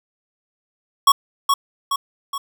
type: tone with echo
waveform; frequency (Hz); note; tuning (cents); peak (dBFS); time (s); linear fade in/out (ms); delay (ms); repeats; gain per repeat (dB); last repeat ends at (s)
square; 1108.7; C#6; 0; -9; 1.07-1.12; 5; 420; 3; -5; 2.38
effects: none